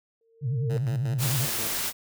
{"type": "tone with exponential growth", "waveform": "sine", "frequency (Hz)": 455, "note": "A#4", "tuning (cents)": -42, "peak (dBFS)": -27, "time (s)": [0.21, 0.77], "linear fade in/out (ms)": 2, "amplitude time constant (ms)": 120}
{"type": "tone with vibrato", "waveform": "sine", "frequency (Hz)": 130, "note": "C3", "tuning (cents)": -11, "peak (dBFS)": -24, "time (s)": [0.41, 1.48], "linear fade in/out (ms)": 50, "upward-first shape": "triangle", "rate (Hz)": 9.9, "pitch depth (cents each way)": 230}
{"type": "tone with tremolo", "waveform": "10% pulse", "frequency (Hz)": 112.4, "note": "A2", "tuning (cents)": 37, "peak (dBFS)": -28, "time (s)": [0.69, 1.76], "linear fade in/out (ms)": 20, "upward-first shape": "square", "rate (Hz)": 5.6, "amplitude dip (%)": 70}
{"type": "noise", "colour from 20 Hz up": "white", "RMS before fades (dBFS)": -29, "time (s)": [1.18, 1.93], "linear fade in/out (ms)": 50}
{"effects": []}